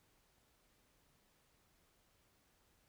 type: silence
effects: pink hiss -74 dBFS RMS until 2.88 s